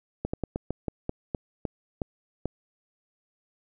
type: slowing click train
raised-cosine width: 2 ms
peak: -15 dBFS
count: 11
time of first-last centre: 0.25-2.456 s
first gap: 85 ms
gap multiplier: 1.2
effects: none